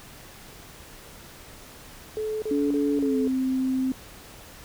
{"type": "tone bursts", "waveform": "sine", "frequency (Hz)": 432.1, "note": "A4", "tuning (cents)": -31, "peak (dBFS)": -26, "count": 4, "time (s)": [2.17, 3.275], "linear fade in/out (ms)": 0, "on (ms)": 250, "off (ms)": 35}
{"type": "tone with pitch glide", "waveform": "sine", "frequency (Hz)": [286, 260.8], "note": ["D4", "C4"], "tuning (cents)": [-46, -5], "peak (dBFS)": -22, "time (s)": [2.51, 3.92], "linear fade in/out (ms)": 2, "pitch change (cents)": -159, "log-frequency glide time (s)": [2.97, 3.17]}
{"effects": ["pink hiss -46 dBFS RMS until 4.64 s"]}